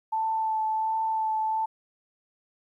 sine tone with vibrato, 880 Hz, A5, in tune, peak -24 dBFS, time 0.12-1.66 s, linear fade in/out 10 ms, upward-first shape sine, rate 1.4 Hz, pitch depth 14 cents each way, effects 11-bit

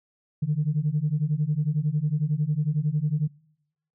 sine beating tone pair, 145.2 / 156.2 Hz, D3 / D#3, -19 / +7 cents, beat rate 11 Hz, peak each -24 dBFS, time 0.42-3.28 s, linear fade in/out 10 ms, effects noise-tail reverb RT60 0.8 s tail -25 dB re dry + tanh soft clip ceiling -15 dBFS

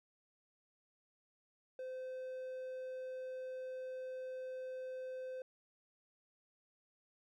triangle tone, 515 Hz, C5, 28 cents flat, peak -40 dBFS, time 1.79-5.42 s, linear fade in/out 2 ms, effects none

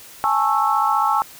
sine chord, A major seventh, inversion third, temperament just, 825 / 880 / 1100 / 1320 Hz, G#5 / A5 / C#6 / E6, -12 / 0 / -14 / +2 cents, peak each -21 dBFS, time 0.24-1.22 s, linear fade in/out 0 ms, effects white hiss -42 dBFS RMS until 1.39 s

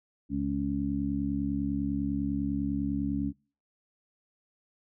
harmonic tone, 70 Hz, C#2, 18 cents sharp, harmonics 1 / 2 / 3 / 4, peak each -37 / -37 / -32 / -30 dBFS, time 0.29-3.33 s, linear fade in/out 50 ms, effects noise-tail reverb RT60 0.4 s tail -25 dB re dry

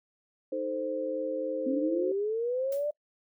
sine chord, A diminished, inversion second, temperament equal, 311.1 / 440 / 523.3 Hz, Eb4 / A4 / C5, 0 / 0 / 0 cents, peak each -36 / -37 / -31 dBFS, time 0.52-2.12 s, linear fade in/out 5 ms
sine linear sweep, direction up, 257.6 to 601 Hz, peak -27 dBFS, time 1.66-2.91 s, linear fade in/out 10 ms
blue noise with exponential decay, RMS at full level -43 dBFS, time 2.72-2.92 s, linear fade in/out 1 ms, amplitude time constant 42 ms
effects noise-tail reverb RT60 0.1 s tail -25 dB re dry

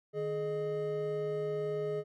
triangle tone cluster, 152.9 / 420.6 / 615 Hz, D#3 / G#4 / D#5, -30 / +22 / -20 cents, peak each -39 / -31 / -38 dBFS, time 0.13-2.04 s, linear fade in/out 50 ms, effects none

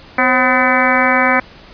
harmonic tone with a mistuned harmonic, 253 Hz, B3, 42 cents sharp, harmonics 1 / 2 / 3 / 4 / 5 / 6 / 7 / 8 / 9, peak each -19 / -19 / -19 / -19 / -19 / -19 / -19 / -19 / -19 dBFS, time 0.18-1.4 s, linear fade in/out 5 ms, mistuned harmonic 2, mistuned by +90 cents, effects pink hiss -40 dBFS RMS until 1.73 s + resampled to 11025 Hz

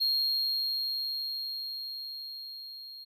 triangle tone with level ramp, 4247 Hz, C8, 25 cents sharp, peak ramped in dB -23 to -42 dBFS, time 0-3.05 s, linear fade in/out 20 ms, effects none

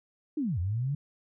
sine linear two-way sweep, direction down then up, 321.3 to 82.41 to 148.2 Hz, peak -27 dBFS, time 0.37-0.95 s, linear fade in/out 5 ms, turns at 0.59 s, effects none

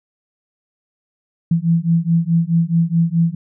sine beating tone pair, 164.81 / 169.51 Hz, E3 / E3, 0 / +49 cents, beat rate 4.7 Hz, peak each -16 dBFS, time 1.51-3.35 s, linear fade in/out 5 ms, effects none

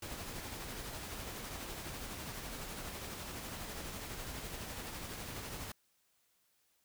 pink noise with tremolo, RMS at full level -43 dBFS, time 0.02-5.72 s, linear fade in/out 5 ms, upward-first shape sine, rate 12 Hz, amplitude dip 30%, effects white hiss -75 dBFS RMS until 6.84 s

